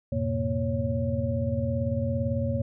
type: tone cluster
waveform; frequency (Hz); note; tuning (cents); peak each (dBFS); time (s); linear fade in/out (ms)
sine; 86.7 / 107.2 / 124.9 / 234.4 / 555; F2 / A2 / B2 / A#3 / C#5; -12 / -45 / +20 / +10 / +2; -31; 0.12-2.62; 5
effects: none